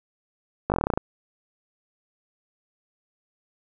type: slowing click train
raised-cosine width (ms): 1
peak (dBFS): -8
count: 11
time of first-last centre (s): 0.7-0.975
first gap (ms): 19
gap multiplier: 1.08
effects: none